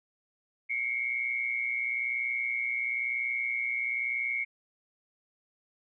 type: tone pair together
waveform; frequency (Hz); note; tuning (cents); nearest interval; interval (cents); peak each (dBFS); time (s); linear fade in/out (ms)
sine; 2163 / 2284; C#7 / D7; -43 / -49; minor second; 94; -30 / -33; 0.69-4.45; 20
effects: none